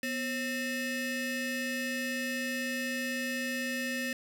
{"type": "ring-modulated tone", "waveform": "30% pulse", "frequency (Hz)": 784, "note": "G5", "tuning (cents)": 0, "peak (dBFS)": -26, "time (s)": [0.03, 4.13], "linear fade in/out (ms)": 2, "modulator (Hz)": 1030, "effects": []}